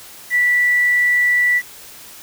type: tone with quantisation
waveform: sine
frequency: 1962 Hz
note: B6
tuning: 12 cents flat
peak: -12 dBFS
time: 0.3-1.62 s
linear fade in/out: 50 ms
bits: 6
effects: white hiss -39 dBFS RMS until 2.22 s